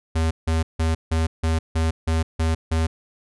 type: tone bursts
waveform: square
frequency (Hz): 80.8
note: E2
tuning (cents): -34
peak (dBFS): -19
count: 9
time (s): 0.15-2.87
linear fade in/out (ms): 10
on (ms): 160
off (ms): 160
effects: resampled to 24000 Hz